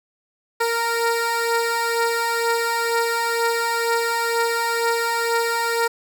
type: beating tone pair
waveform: 15% pulse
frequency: 462.5 / 464.6 Hz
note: A#4 / A#4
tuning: -14 / -6 cents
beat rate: 2.1 Hz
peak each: -20 / -14 dBFS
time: 0.6-5.88 s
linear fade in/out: 10 ms
effects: none